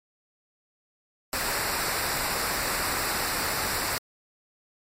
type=noise with comb filter; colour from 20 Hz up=pink; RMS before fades=-28 dBFS; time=1.33-3.98 s; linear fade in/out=0 ms; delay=0.31 ms; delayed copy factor=-0.65; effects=MP3 64 kbps